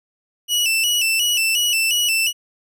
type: tone with vibrato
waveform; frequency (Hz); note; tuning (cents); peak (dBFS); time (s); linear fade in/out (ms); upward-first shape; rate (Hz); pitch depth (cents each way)
sawtooth; 2791; F7; -2; -13; 0.48-2.33; 50; square; 2.8; 79
effects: none